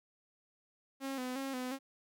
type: tone with vibrato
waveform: sawtooth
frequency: 261.6 Hz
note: C4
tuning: in tune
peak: -33 dBFS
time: 1-1.79 s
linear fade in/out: 50 ms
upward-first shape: square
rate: 2.8 Hz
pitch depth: 59 cents each way
effects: none